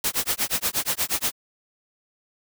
white noise with tremolo, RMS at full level -22 dBFS, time 0.04-1.32 s, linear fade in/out 2 ms, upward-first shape sine, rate 8.4 Hz, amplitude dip 100%, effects none

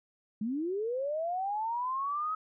sine linear sweep, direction up, 202.8 to 1282 Hz, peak -30 dBFS, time 0.41-2.35 s, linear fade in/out 5 ms, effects none

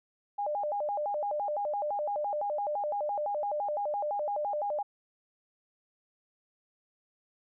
sine tone with vibrato, 698.5 Hz, F5, in tune, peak -29 dBFS, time 0.38-4.83 s, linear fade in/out 10 ms, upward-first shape square, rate 5.9 Hz, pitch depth 270 cents each way, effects none

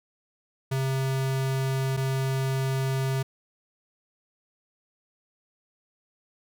square tone pair in turn, 133.4 / 133.4 Hz, C3 / C3, +34 / +34 cents, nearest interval unison, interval 0 cents, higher neither, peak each -25 / -25 dBFS, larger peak neither, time 0.71-1.97 / 1.97-3.23 s, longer neither, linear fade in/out 10 ms, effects none

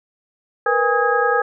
sine tone cluster, 467.6 / 497.7 / 817 / 1261 / 1645 Hz, A#4 / B4 / G#5 / D#6 / G#6, +5 / +13 / -29 / +23 / -17 cents, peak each -21 dBFS, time 0.66-1.42 s, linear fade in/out 5 ms, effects none

